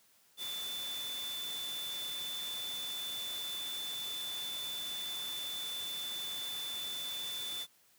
sine tone in noise, 3510 Hz, A7, 5 cents flat, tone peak -38 dBFS, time 0.37-7.67 s, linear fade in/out 50 ms, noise white, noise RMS -45 dBFS, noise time 0.37-7.67 s, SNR +4 dB, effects white hiss -67 dBFS RMS until 7.98 s + high-pass 80 Hz 12 dB/octave

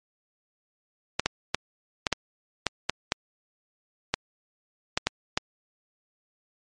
clicks, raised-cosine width 0.2 ms, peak -5 dBFS, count 12, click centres 1.196 / 1.26 / 1.546 / 2.068 / 2.127 / 2.667 / 2.896 / 3.121 / 4.14 / 4.975 / 5.07 / 5.375 s, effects MP3 48 kbps

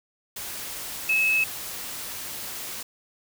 sine tone in noise, 2587 Hz, E7, 33 cents flat, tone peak -19 dBFS, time 1.09-1.44 s, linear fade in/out 5 ms, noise white, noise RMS -35 dBFS, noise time 0.36-2.83 s, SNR +13 dB, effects none

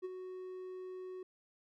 triangle tone with ADSR envelope, 370 Hz, F#4, in tune, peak -34 dBFS, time 0.02-1.23 s, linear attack 28 ms, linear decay 27 ms, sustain -7 dB, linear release 4 ms, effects none

